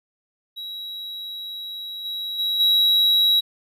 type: tone with level steps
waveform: triangle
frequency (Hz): 3872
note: B7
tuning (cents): -35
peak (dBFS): -29 / -25 / -19 / -13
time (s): 0.56-3.41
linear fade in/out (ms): 20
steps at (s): 2.04 / 2.38 / 2.59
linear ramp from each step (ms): 20
effects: none